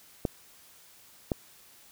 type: clicks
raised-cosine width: 2 ms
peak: -13 dBFS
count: 2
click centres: 0.252 / 1.318 s
effects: white hiss -56 dBFS RMS until 1.91 s